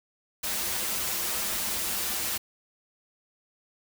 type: noise with comb filter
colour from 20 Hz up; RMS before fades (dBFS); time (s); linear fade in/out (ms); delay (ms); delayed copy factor
white; -30; 0.43-2.38; 10; 7.1; -1
effects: none